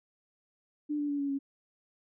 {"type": "tone with pitch steps", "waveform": "sine", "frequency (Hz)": [296.8, 291.5, 286.4, 281.3, 276.3], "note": ["D4", "D4", "D4", "C#4", "C#4"], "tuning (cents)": [18, -13, -43, 26, -6], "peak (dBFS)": -29, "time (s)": [0.89, 1.39], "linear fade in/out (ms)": 20, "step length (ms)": 100, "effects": []}